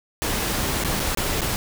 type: noise with dropouts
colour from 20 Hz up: pink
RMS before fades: -24 dBFS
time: 0.22-1.56 s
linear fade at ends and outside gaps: 0 ms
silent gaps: 0.838-0.847 / 0.996-1 / 1.149-1.173 / 1.409-1.417 s
effects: none